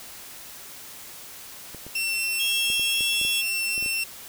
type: clicks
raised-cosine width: 2 ms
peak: -27 dBFS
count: 10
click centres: 1.747 / 1.866 / 2.701 / 2.796 / 3.008 / 3.214 / 3.25 / 3.779 / 3.826 / 3.861 s
type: tone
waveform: sawtooth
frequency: 2701 Hz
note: E7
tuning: 42 cents sharp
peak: -21 dBFS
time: 1.95-4.04 s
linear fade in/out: 5 ms
type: tone with pitch glide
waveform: 45% pulse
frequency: 3275 to 3350 Hz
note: G#7 to G#7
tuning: -25 to +14 cents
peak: -25 dBFS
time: 2.39-3.42 s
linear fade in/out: 20 ms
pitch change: +39 cents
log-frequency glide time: 2.78-3.11 s
effects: white hiss -42 dBFS RMS until 4.28 s